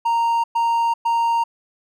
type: tone bursts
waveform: triangle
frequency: 928 Hz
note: A#5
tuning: 8 cents flat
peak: -14 dBFS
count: 3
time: 0.05-1.44 s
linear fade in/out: 10 ms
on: 390 ms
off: 110 ms
effects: none